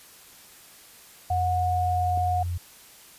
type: tone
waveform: sine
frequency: 87.31 Hz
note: F2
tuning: in tune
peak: -26 dBFS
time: 1.3-2.58 s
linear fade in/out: 10 ms
type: tone with pitch glide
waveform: sine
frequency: 728 to 723 Hz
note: F#5 to F#5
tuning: -28 to -40 cents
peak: -23 dBFS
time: 1.3-2.43 s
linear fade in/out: 5 ms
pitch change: -12 cents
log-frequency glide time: 1.47-2.09 s
type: click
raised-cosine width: 2 ms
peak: -28 dBFS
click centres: 2.175 s
effects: white hiss -50 dBFS RMS until 3.18 s + resampled to 32000 Hz